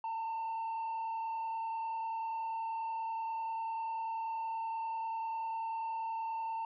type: tone with frequency modulation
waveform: sine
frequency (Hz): 901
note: A5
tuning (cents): +41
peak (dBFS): -32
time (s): 0.04-6.65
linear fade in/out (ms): 2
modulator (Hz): 30.3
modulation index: 0.53
effects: tanh soft clip ceiling -34 dBFS